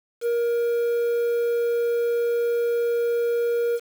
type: tone with quantisation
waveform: triangle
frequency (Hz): 471.6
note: A#4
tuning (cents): +20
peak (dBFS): -18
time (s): 0.21-3.8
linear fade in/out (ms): 50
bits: 7
effects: none